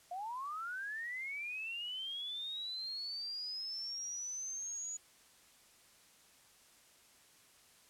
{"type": "linear sweep", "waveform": "sine", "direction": "up", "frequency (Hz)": [690, 6860], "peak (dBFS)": -39, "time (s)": [0.11, 4.97], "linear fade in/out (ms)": 5, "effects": ["white hiss -64 dBFS RMS until 7.89 s", "low-pass 11000 Hz 12 dB/octave"]}